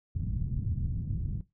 white low-pass noise, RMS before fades -32 dBFS, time 0.15-1.41 s, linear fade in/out 2 ms, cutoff 140 Hz, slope 24 dB/octave, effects noise-tail reverb RT60 0.2 s tail -18 dB re dry

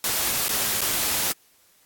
white noise with dropouts, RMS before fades -24 dBFS, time 0.04-1.32 s, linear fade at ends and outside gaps 1 ms, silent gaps 0.483-0.491 / 0.808-0.815 s, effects white hiss -59 dBFS RMS until 1.85 s + AAC 64 kbps

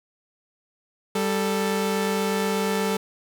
sawtooth tone pair together, 196 / 440.3 Hz, G3 / A4, 0 / +1 cents, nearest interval octave + major second, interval 1401 cents, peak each -21 dBFS, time 1.15-2.97 s, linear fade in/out 5 ms, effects none

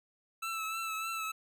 25% pulse tone with vibrato, 1318.5 Hz, E6, in tune, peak -31 dBFS, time 0.42-1.32 s, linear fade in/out 10 ms, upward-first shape triangle, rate 3.3 Hz, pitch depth 37 cents each way, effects none

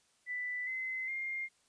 sine tone with pitch steps, 1985 / 2050 / 2118 Hz, B6 / C7 / C7, +8 / -36 / +21 cents, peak -35 dBFS, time 0.26-1.49 s, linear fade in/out 50 ms, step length 410 ms, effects white hiss -71 dBFS RMS until 1.68 s + resampled to 22050 Hz

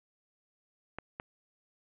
clicks, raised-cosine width 0.5 ms, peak -23 dBFS, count 2, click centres 0.986 / 1.199 s, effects resampled to 8000 Hz + 9-bit

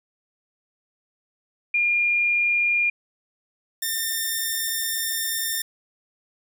sine / 5% pulse tone pair in turn, 2412 / 1807 Hz, D7 / A6, +46 / +46 cents, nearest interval perfect fourth, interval 500 cents, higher first, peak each -18 / -13 dBFS, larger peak second, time 1.74-2.9 / 3.82-5.62 s, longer second, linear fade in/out 5 ms, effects none

